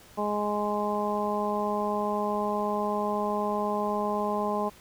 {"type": "harmonic tone", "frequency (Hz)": 208, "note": "G#3", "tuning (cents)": 3, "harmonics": [1, 2, 3, 4, 5], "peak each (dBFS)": [-32, -32, -32, -32, -32], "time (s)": [0.17, 4.7], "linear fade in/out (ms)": 20, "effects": ["pink hiss -53 dBFS RMS until 4.8 s"]}